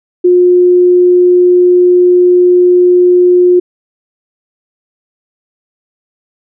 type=tone; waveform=sine; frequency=358 Hz; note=F4; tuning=43 cents sharp; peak=-3 dBFS; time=0.24-3.6 s; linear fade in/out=10 ms; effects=none